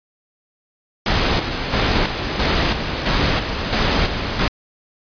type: noise with tremolo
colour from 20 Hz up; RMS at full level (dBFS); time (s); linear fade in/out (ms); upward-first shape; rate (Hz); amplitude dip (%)
pink; -17; 1.06-4.48; 2; square; 1.5; 50
effects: resampled to 11025 Hz